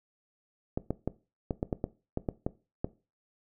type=clicks; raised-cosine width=2 ms; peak=-16 dBFS; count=11; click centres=0.775 / 0.906 / 1.076 / 1.508 / 1.629 / 1.728 / 1.841 / 2.174 / 2.288 / 2.465 / 2.845 s; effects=noise-tail reverb RT60 0.3 s tail -18 dB re dry